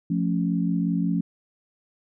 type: chord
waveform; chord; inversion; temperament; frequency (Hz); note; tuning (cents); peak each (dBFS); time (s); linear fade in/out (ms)
sine; F augmented; none; equal; 174.61 / 220 / 277.2; F3 / A3 / C#4; 0 / 0 / 0; -23 / -28 / -27; 0.1-1.21; 5
effects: none